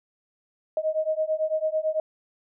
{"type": "beating tone pair", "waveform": "sine", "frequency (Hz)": [622.3, 631.3], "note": ["D#5", "D#5"], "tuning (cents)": [0, 25], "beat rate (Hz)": 9, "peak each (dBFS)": -26, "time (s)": [0.77, 2], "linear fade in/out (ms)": 2, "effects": []}